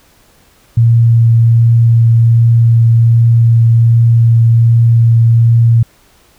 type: tone with vibrato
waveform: sine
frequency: 115.8 Hz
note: A#2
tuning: 11 cents flat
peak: -4 dBFS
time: 0.77-5.83 s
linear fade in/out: 5 ms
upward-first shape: triangle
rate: 1.3 Hz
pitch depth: 10 cents each way
effects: pink hiss -48 dBFS RMS until 6.38 s